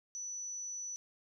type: tone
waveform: sine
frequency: 5950 Hz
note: F#8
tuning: 9 cents sharp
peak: -39 dBFS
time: 0.15-0.96 s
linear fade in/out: 0 ms
effects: none